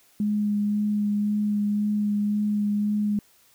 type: tone with vibrato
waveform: sine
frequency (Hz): 207.7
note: G#3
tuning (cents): 0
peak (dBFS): -21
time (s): 0.2-3.19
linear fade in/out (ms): 2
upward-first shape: sine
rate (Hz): 1.9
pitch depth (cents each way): 13
effects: white hiss -59 dBFS RMS until 3.54 s